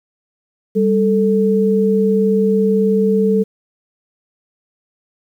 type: tone pair together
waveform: sine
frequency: 197.3 / 440.8 Hz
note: G3 / A4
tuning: +11 / +3 cents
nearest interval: octave + major second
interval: 1392 cents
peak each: -14 dBFS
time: 0.75-3.44 s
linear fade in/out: 20 ms
effects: 8-bit